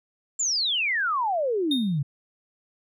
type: exponential sweep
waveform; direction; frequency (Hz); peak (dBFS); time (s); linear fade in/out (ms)
sine; down; 7459 to 132.8; -22; 0.39-2.03; 10
type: tone with exponential decay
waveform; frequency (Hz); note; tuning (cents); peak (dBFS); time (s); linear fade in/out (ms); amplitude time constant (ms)
triangle; 3681; A#7; -23; -20; 1.71-1.99; 5; 60
effects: none